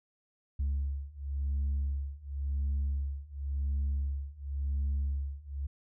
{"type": "beating tone pair", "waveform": "sine", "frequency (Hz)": [69.3, 70.23], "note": ["C#2", "C#2"], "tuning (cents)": [0, 23], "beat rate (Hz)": 0.93, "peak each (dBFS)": [-32, -31], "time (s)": [0.59, 5.67], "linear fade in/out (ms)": 10, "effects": ["tanh soft clip ceiling -26 dBFS"]}